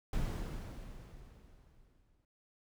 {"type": "noise with exponential decay", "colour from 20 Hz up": "brown", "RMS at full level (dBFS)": -33, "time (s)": [0.13, 2.25], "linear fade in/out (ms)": 2, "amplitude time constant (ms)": 460, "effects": []}